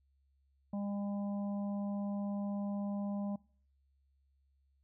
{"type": "harmonic tone", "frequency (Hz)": 201.8, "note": "G#3", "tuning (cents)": -49, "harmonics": [1, 3, 4, 5], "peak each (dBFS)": [-35, -46, -51, -55], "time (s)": [0.73, 3.36], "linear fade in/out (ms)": 5, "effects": ["noise-tail reverb RT60 0.5 s tail -24 dB re dry", "added 68 Hz sine -70 dBFS peak until 4.83 s"]}